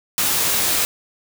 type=noise with comb filter; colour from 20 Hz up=white; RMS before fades=-19 dBFS; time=0.18-0.85 s; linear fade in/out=0 ms; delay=17 ms; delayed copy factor=+0.6; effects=none